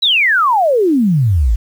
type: exponential sweep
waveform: sine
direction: down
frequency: 4016 to 49 Hz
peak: -9 dBFS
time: 0.02-1.56 s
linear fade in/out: 10 ms
effects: 7-bit